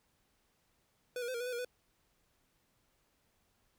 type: tone with pitch steps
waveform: square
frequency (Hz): 496 / 476.5 / 513 / 469.5 / 492.9 / 502 / 475.3 / 496.2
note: B4 / A#4 / C5 / A#4 / B4 / B4 / A#4 / B4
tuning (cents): +7 / +38 / -34 / +12 / -3 / +28 / +34 / +8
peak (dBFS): -37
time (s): 1.16-1.648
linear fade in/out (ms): 2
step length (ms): 61
effects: pink hiss -75 dBFS RMS until 3.78 s